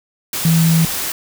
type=tone in noise; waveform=sine; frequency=163.9 Hz; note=E3; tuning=10 cents flat; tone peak=-10 dBFS; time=0.45-0.85 s; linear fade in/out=2 ms; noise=white; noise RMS=-22 dBFS; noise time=0.33-1.12 s; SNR=+9 dB; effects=none